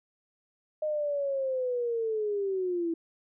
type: linear sweep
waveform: sine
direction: down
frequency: 618 to 327.1 Hz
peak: -27 dBFS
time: 0.82-2.94 s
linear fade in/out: 5 ms
effects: none